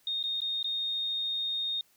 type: tone with dropouts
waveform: sine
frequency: 3693 Hz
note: A#7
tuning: 17 cents flat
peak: -29 dBFS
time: 0.07-1.81 s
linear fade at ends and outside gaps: 2 ms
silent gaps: 0.229-0.238 / 0.405-0.417 / 0.629-0.643 s
effects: white hiss -66 dBFS RMS until 1.96 s